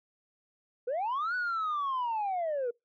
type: linear two-way sweep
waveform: sine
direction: up then down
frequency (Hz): 460 to 1497 to 460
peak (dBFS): -27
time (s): 0.87-2.71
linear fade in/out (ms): 10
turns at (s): 1.35
effects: noise-tail reverb RT60 0.2 s tail -26 dB re dry + tanh soft clip ceiling -27 dBFS